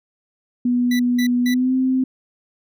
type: tone with pitch glide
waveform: sine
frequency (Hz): 245 to 259.6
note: B3 to C4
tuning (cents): -14 to -13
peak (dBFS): -15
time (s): 0.65-2.04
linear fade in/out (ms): 5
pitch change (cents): +101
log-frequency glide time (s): 1.43-1.74
type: tone bursts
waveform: 25% pulse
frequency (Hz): 1975.5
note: B6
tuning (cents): 0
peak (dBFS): -21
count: 3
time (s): 0.91-1.542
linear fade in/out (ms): 5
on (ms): 84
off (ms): 190
effects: none